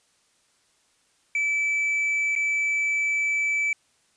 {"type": "tone with dropouts", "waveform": "triangle", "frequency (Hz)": 2310, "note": "D7", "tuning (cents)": -29, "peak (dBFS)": -20, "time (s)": [1.35, 3.73], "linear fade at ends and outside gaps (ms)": 2, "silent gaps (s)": [2.353, 2.361], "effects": ["white hiss -65 dBFS RMS until 4.16 s", "resampled to 22050 Hz"]}